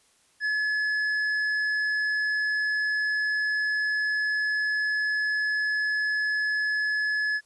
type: tone with hard clipping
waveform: sine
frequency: 1708 Hz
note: G#6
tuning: 48 cents sharp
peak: -25 dBFS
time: 0.4-7.41 s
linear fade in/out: 50 ms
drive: 5 dB
effects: white hiss -63 dBFS RMS until 7.45 s + resampled to 24000 Hz